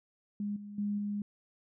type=tone with level steps; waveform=sine; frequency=205.3 Hz; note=G#3; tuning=20 cents flat; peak=-32 / -42 / -30 / -32 dBFS; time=0.4-1.22 s; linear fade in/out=2 ms; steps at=0.56 / 0.78 / 0.98 s; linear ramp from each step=5 ms; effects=none